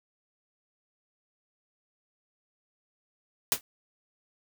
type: noise with exponential decay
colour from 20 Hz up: white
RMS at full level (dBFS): -20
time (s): 3.52-3.61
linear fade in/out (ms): 0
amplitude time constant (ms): 19
effects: none

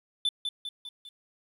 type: tone with echo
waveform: triangle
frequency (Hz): 3520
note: A7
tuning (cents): 0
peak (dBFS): -22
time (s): 0.25-0.29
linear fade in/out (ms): 2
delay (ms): 200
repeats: 4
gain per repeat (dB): -5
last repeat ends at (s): 1.09
effects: resampled to 32000 Hz + 10-bit

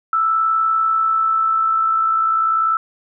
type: tone with amplitude modulation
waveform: sine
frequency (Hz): 1320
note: E6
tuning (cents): +2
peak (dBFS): -12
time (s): 0.13-2.77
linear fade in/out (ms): 2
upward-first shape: sine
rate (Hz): 60.3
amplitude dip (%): 40
effects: none

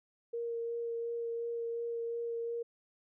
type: tone with vibrato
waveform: sine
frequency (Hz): 466.2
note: A#4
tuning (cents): 0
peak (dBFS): -34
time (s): 0.33-2.63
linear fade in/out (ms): 10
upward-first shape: sine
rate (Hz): 2.8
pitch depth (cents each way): 11
effects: none

